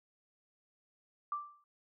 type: tone with exponential decay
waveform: sine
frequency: 1174.7 Hz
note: D6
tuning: in tune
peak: -31 dBFS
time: 1.32-1.64 s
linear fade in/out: 2 ms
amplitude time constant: 69 ms
effects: none